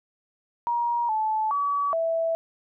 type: tone with pitch steps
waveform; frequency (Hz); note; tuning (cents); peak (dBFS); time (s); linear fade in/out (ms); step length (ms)
sine; 948 / 869 / 1140 / 658; A#5 / A5 / C#6 / E5; +29 / -22 / +48 / -3; -22; 0.67-2.35; 0; 420
effects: none